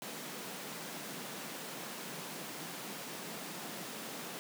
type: high-pass noise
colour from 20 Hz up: pink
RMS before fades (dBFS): -44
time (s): 0.02-4.39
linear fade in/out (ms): 0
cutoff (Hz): 150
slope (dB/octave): 48
effects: none